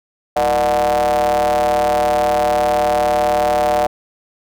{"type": "ring-modulated tone", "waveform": "square", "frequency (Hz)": 68.8, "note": "C#2", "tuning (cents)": -12, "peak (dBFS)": -11, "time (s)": [0.36, 3.87], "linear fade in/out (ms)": 5, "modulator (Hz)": 669, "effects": []}